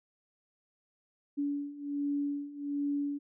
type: beating tone pair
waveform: sine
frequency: 285.3 / 286.6 Hz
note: C#4 / D4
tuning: +50 / -42 cents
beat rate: 1.3 Hz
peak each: -36 / -33 dBFS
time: 1.37-3.19 s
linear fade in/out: 20 ms
effects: none